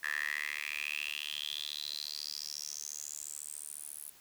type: tone with high-pass filter sweep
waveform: 10% pulse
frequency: 74.1 Hz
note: D2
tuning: 16 cents sharp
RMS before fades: -40 dBFS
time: 0.03-4.1 s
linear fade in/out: 5 ms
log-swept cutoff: 1700 to 11000 Hz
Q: 8
effects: white hiss -59 dBFS RMS until 4.2 s